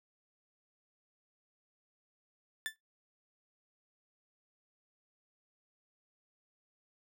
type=tone with exponential decay; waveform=30% pulse; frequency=1760 Hz; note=A6; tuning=in tune; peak=-28 dBFS; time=2.66-2.76 s; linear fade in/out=0 ms; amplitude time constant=20 ms; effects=noise-tail reverb RT60 0.2 s tail -25 dB re dry